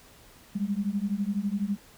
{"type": "beating tone pair", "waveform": "sine", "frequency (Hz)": [196, 208], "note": ["G3", "G#3"], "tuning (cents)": [0, 3], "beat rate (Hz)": 12, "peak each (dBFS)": -29, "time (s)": [0.55, 1.77], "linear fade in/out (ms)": 10, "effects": ["pink hiss -54 dBFS RMS until 1.97 s"]}